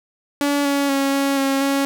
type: tone with pitch steps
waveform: sawtooth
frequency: 285.8 / 281.4 / 275 / 276.8 / 272.4 / 276.5 Hz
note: D4 / C#4 / C#4 / C#4 / C#4 / C#4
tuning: -47 / +26 / -14 / -2 / -30 / -4 cents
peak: -13 dBFS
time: 0.41-1.85 s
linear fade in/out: 0 ms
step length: 240 ms
effects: none